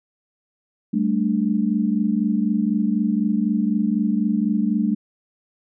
sine chord, G suspended second, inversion none, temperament equal, 196 / 220 / 293.7 Hz, G3 / A3 / D4, 0 / 0 / 0 cents, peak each -22 / -20 / -25 dBFS, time 0.93-4.95 s, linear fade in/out 10 ms, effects none

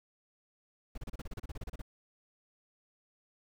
brown noise bursts, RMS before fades -40 dBFS, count 15, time 0.95-1.818 s, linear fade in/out 5 ms, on 28 ms, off 32 ms, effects none

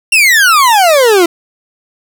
40% pulse exponential sweep, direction down, 2797 to 329.6 Hz, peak -4 dBFS, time 0.12-1.26 s, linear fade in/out 5 ms, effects none

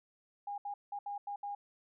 sine tone bursts at uneven times, 813 Hz, G#5, 37 cents flat, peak -37 dBFS, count 6, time 0.47-0.58 / 0.65-0.74 / 0.92-0.99 / 1.06-1.18 / 1.27-1.36 / 1.43-1.55 s, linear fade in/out 5 ms, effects none

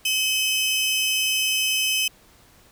sawtooth tone pair together, 2566 / 3055 Hz, E7 / G7, -47 / -45 cents, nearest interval minor third, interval 302 cents, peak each -20 dBFS, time 0.05-2.08 s, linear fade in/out 5 ms, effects pink hiss -54 dBFS RMS until 2.71 s

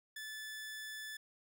sawtooth tone, 1740 Hz, A6, 20 cents flat, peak -40 dBFS, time 0.16-1.17 s, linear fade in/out 5 ms, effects none

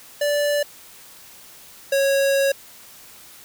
square tone pair in turn, 583 / 550.3 Hz, D5 / C#5, -13 / -13 cents, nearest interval minor second, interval 100 cents, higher first, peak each -19 / -17 dBFS, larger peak second, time 0.21-0.63 / 1.92-2.52 s, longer second, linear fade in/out 5 ms, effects white hiss -45 dBFS RMS until 3.44 s

